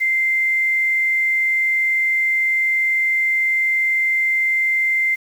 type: tone with quantisation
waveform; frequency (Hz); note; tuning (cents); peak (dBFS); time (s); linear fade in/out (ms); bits
sine; 2087; C7; -5; -15; 0-5.16; 20; 7
effects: none